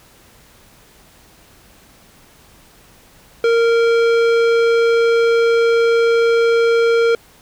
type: tone with tanh clipping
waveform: sine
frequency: 463.2 Hz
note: A#4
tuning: 11 cents flat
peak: -13 dBFS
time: 3.44-7.15 s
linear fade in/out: 2 ms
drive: 16 dB
effects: pink hiss -48 dBFS RMS until 7.41 s